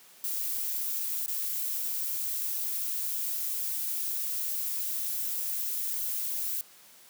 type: noise with dropouts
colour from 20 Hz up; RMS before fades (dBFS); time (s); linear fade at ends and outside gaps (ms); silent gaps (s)
violet; -32; 0.24-6.61; 1; 1.261-1.28
effects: white hiss -55 dBFS RMS until 7.09 s + high-pass 150 Hz 12 dB/octave